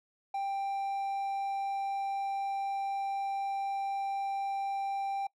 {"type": "tone", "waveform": "triangle", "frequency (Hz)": 788, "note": "G5", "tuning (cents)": 9, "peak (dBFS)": -29, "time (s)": [0.34, 5.27], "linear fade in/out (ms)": 5, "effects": ["noise-tail reverb RT60 0.1 s tail -23 dB re dry"]}